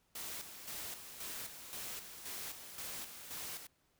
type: noise with tremolo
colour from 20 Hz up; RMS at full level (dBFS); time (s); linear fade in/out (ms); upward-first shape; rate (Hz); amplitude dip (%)
white; -44; 0.15-3.67; 5; square; 1.9; 55
effects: pink hiss -75 dBFS RMS until 3.99 s